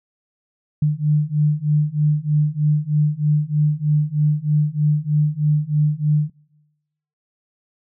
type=beating tone pair; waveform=sine; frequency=148.5 / 151.7 Hz; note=D3 / D#3; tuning=+20 / -44 cents; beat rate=3.2 Hz; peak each=-19 / -18 dBFS; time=0.82-6.3 s; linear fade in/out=5 ms; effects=noise-tail reverb RT60 1.0 s tail -24 dB re dry